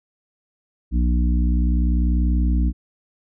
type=harmonic tone; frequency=60.4 Hz; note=B1; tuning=38 cents flat; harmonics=1 / 3 / 4 / 5; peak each=-16 / -26 / -28 / -30 dBFS; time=0.91-2.73 s; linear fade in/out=50 ms; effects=none